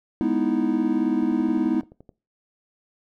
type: chord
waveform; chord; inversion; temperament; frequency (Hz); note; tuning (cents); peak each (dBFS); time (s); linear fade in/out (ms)
triangle; E major seventh; first; equal; 207.7 / 246.9 / 311.1 / 329.6; G#3 / B3 / D#4 / E4; 0 / 0 / 0 / 0; -26 / -22 / -22 / -25; 0.21-1.81; 0
type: click train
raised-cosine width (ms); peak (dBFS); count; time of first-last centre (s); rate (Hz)
2; -32; 11; 1.23-2.092; 11.6
effects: noise-tail reverb RT60 0.3 s tail -20 dB re dry